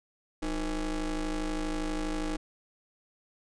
40% pulse ring-modulated tone, 167.2 Hz, E3, 25 cents sharp, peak -26 dBFS, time 0.42-2.37 s, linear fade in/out 10 ms, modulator 141 Hz, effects resampled to 22050 Hz

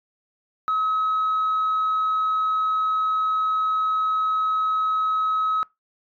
sine tone, 1280 Hz, D#6, 49 cents sharp, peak -18 dBFS, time 0.68-5.63 s, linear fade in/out 0 ms, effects noise-tail reverb RT60 0.2 s tail -24 dB re dry + tanh soft clip ceiling -17 dBFS

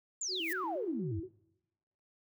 sine exponential sweep, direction down, 7459 to 82.41 Hz, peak -34 dBFS, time 0.21-1.2 s, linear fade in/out 5 ms
sine tone with vibrato, 349.2 Hz, F4, in tune, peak -39 dBFS, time 0.28-1.29 s, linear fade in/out 50 ms, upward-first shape square, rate 4.2 Hz, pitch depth 110 cents each way
violet noise with exponential growth, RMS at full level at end -39 dBFS, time 0.31-0.53 s, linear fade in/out 1 ms, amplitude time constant 46 ms
effects noise-tail reverb RT60 1.0 s tail -24 dB re dry

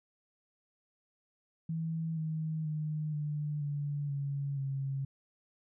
sine tone with pitch steps, 162.4 / 157.78 / 153.29 / 148.92 / 144.68 / 140.56 / 136.56 Hz, E3 / D#3 / D#3 / D3 / D3 / C#3 / C#3, -26 / +24 / -25 / +24 / -26 / +24 / -26 cents, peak -32 dBFS, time 1.69-5.05 s, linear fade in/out 5 ms, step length 480 ms, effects none

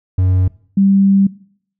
triangle / sine tone pair in turn, 92.5 / 196 Hz, F#2 / G3, 0 / 0 cents, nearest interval octave + minor second, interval 1300 cents, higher second, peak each -8 dBFS, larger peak neither, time 0.18-0.48 / 0.77-1.27 s, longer second, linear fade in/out 5 ms, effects noise-tail reverb RT60 0.6 s tail -21 dB re dry

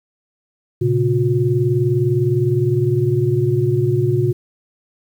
sine tone cluster, 115.9 / 135.7 / 359.5 Hz, A#2 / C#3 / F#4, -10 / -36 / -50 cents, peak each -18 dBFS, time 0.81-4.33 s, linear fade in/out 10 ms, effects 8-bit

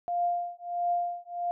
sine tone with tremolo, 700 Hz, F5, 4 cents sharp, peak -23 dBFS, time 0.08-1.51 s, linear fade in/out 0 ms, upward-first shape triangle, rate 1.5 Hz, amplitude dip 100%, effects none

